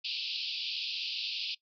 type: band-pass noise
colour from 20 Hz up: white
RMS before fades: -36 dBFS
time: 0.04-1.55 s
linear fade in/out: 10 ms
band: 2500 to 5000 Hz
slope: 96 dB/octave
effects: noise-tail reverb RT60 0.1 s tail -20 dB re dry